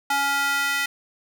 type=tone with high-pass filter sweep; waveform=square; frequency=280 Hz; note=C#4; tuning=18 cents sharp; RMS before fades=-23 dBFS; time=0.1-0.86 s; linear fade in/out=5 ms; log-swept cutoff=990 to 1800 Hz; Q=2.2; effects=none